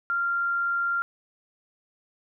sine tone, 1388 Hz, F6, 11 cents flat, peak -23 dBFS, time 0.1-1.02 s, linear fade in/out 0 ms, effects none

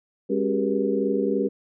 sine tone cluster, 204.3 / 273.7 / 384.4 / 407.6 / 479.1 Hz, G#3 / C#4 / G4 / G#4 / A#4, -28 / -22 / -34 / -32 / +47 cents, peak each -27 dBFS, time 0.29-1.49 s, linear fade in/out 20 ms, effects none

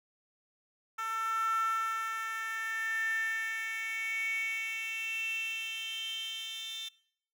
10% pulse tone with high-pass filter sweep, 446.8 Hz, A4, 27 cents sharp, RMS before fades -35 dBFS, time 0.98-6.89 s, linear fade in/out 10 ms, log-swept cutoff 1200 to 3600 Hz, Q 9.7, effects noise-tail reverb RT60 0.7 s tail -22 dB re dry

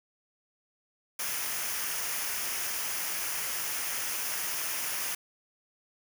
white noise with comb filter, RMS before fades -33 dBFS, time 1.19-5.15 s, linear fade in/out 5 ms, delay 0.25 ms, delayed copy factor -0.55, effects none

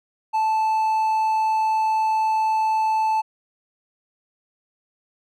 triangle tone, 876 Hz, A5, 8 cents flat, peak -16 dBFS, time 0.33-3.22 s, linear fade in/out 20 ms, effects none

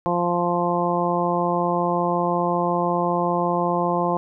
harmonic tone, 174.61 Hz, F3, in tune, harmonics 1 / 2 / 3 / 4 / 5 / 6, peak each -26 / -26 / -26 / -26 / -26 / -26 dBFS, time 0.06-4.17 s, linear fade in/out 0 ms, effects none

